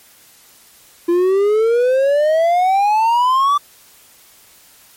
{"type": "exponential sweep", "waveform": "triangle", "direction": "up", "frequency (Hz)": [339.9, 1174.7], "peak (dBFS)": -9, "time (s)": [1.08, 3.58], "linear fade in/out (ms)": 10, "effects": ["white hiss -47 dBFS RMS until 4.96 s", "MP3 64 kbps"]}